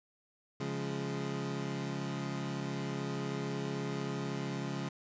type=chord; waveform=25% pulse; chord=Db major; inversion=none; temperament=equal; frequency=138.59 / 174.61 / 207.7 Hz; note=Db3 / F3 / Ab3; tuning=0 / 0 / 0 cents; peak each=-34 / -37 / -37 dBFS; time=0.6-4.89 s; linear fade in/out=5 ms; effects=resampled to 16000 Hz